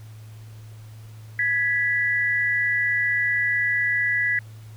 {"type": "tone pair together", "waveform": "sine", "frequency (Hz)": [1668, 1967.6], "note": ["G#6", "B6"], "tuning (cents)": [7, -7], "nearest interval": "minor third", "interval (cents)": 286, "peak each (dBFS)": [-24, -21], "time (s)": [1.39, 4.39], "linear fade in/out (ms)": 2, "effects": ["added 109 Hz sine -39 dBFS peak until 4.76 s", "pink hiss -54 dBFS RMS until 4.76 s"]}